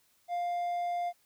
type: tone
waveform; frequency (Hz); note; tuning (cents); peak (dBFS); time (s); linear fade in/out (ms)
triangle; 701; F5; +6; -28; 0.28-1.13; 50
effects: white hiss -69 dBFS RMS until 1.25 s